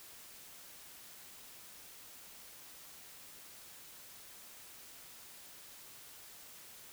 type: silence
effects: white hiss -54 dBFS RMS until 6.92 s